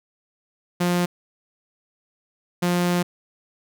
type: tone bursts at uneven times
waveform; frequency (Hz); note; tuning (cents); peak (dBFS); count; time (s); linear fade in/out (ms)
sawtooth; 176.4; F3; +18; -15; 2; 0.8-1.06 / 2.62-3.03; 10
effects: none